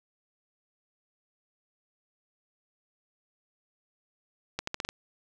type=accelerating click train; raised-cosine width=0.2 ms; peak=-14 dBFS; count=6; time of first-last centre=4.59-4.889 s; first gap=84 ms; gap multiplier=0.83; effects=none